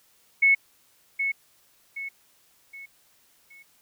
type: tone with echo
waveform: sine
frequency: 2200 Hz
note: C#7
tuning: 14 cents flat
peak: -15 dBFS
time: 0.42-0.55 s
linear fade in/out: 10 ms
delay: 770 ms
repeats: 4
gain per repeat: -8 dB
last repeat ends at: 3.63 s
effects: white hiss -62 dBFS RMS until 3.81 s